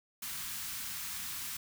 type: band-stop noise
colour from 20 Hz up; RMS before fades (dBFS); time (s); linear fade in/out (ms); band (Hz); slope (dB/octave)
white; -40; 0.22-1.57; 5; 240 to 1000; 24
effects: none